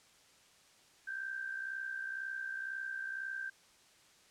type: tone with amplitude modulation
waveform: sine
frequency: 1568 Hz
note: G6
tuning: in tune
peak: -35 dBFS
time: 1.07-3.5 s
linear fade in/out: 10 ms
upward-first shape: sine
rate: 62 Hz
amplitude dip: 60%
effects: white hiss -64 dBFS RMS until 4.3 s + low-pass 8000 Hz 12 dB/octave